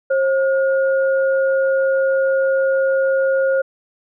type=tone pair together; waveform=sine; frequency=536.4 / 1430 Hz; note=C5 / F6; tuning=+43 / +41 cents; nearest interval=octave + perfect fourth; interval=1698 cents; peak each=-14 / -24 dBFS; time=0.1-3.62 s; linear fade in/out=10 ms; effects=none